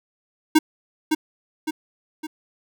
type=tone with echo; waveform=square; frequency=311.1 Hz; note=D#4; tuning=in tune; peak=-11 dBFS; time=0.55-0.59 s; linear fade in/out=10 ms; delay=560 ms; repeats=3; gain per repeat=-6 dB; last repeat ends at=2.27 s; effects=none